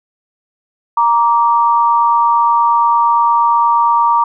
sine tone pair together, 937.4 / 1166 Hz, A#5 / D6, +9 / -13 cents, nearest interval major third, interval 378 cents, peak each -10 / -13 dBFS, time 0.97-4.24 s, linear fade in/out 5 ms, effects none

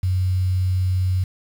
sine tone with quantisation, 92.5 Hz, F#2, in tune, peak -17 dBFS, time 0.03-1.24 s, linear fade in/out 5 ms, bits 7, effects none

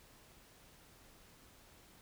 silence, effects pink hiss -62 dBFS RMS until 2.01 s

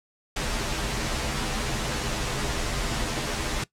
pink noise with comb filter, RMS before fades -28 dBFS, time 0.36-3.64 s, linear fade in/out 5 ms, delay 11 ms, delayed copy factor -0.75, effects noise-tail reverb RT60 0.1 s tail -19 dB re dry + low-pass 8000 Hz 12 dB/octave

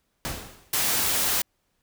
pink noise with exponential decay, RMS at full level -28 dBFS, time 0.25-0.81 s, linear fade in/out 0 ms, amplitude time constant 120 ms
white noise, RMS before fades -24 dBFS, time 0.73-1.42 s, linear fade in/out 5 ms
effects pink hiss -73 dBFS RMS until 1.82 s

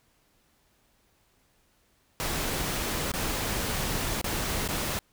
pink noise with dropouts, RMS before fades -30 dBFS, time 2.2-4.99 s, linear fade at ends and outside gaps 0 ms, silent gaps 3.117-3.138 / 4.214-4.243 / 4.677-4.688 s, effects pink hiss -67 dBFS RMS until 5.12 s

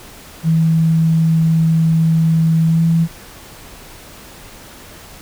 sine tone with pitch glide, 162 to 165.21 Hz, E3 to E3, -30 to +4 cents, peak -10 dBFS, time 0.43-3.08 s, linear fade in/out 50 ms, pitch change +34 cents, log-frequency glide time 2.65-2.86 s, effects pink hiss -38 dBFS RMS until 5.21 s

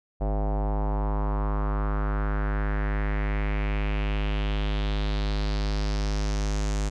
square tone with low-pass filter sweep, 51.3 Hz, G#1, 21 cents flat, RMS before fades -26 dBFS, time 0.2-6.9 s, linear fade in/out 20 ms, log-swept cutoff 700 to 7200 Hz, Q 3, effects none

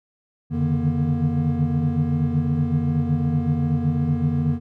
triangle tone cluster, 88.3 / 142.3 / 150.3 / 155.6 / 237 Hz, F2 / C#3 / D3 / D#3 / A#3, +20 / +46 / +40 / 0 / +29 cents, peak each -26 / -23 / -21 / -27 / -22 dBFS, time 0.5-4.6 s, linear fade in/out 50 ms, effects none

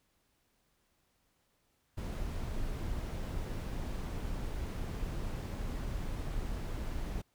brown noise, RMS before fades -37 dBFS, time 1.97-7.22 s, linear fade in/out 10 ms, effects pink hiss -75 dBFS RMS until 7.34 s

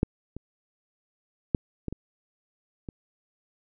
clicks, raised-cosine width 3 ms, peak -8 / -24 / -8 / -18 / -21 / -23 dBFS, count 6, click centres 0.031 / 0.366 / 1.548 / 1.883 / 1.926 / 2.888 s, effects none

